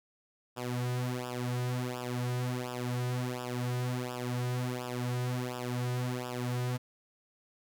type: tone with flanger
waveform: sawtooth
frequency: 124.1 Hz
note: B2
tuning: 9 cents sharp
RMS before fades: -34 dBFS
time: 0.56-6.78 s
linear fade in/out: 20 ms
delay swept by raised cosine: 0.47 to 3.67 ms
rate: 1.4 Hz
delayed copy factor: -0.95
effects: none